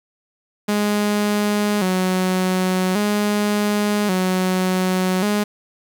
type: tone with vibrato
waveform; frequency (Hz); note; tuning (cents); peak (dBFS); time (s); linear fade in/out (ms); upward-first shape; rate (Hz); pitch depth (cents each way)
sawtooth; 196; G3; 0; -13; 0.68-5.44; 10; square; 0.44; 99
effects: 7-bit